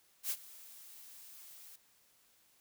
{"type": "noise with ADSR envelope", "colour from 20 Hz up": "blue", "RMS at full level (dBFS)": -34, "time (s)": [0.23, 1.76], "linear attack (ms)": 75, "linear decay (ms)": 54, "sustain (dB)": -20, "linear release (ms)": 5, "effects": ["white hiss -69 dBFS RMS until 2.6 s"]}